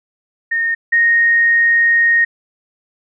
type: tone pair in turn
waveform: sine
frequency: 1839 / 1860.4 Hz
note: A#6 / A#6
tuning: -24 / -4 cents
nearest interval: unison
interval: 20 cents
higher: second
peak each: -14 / -9 dBFS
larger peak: second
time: 0.51-0.75 / 0.92-2.25 s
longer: second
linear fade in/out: 10 ms
effects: none